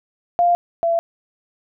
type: tone pair in turn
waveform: sine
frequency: 698 / 673.3 Hz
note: F5 / E5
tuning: -1 / +36 cents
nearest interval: minor second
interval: 63 cents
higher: first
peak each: -12 / -15 dBFS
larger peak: first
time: 0.39-0.55 / 0.83-0.99 s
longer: neither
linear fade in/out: 0 ms
effects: none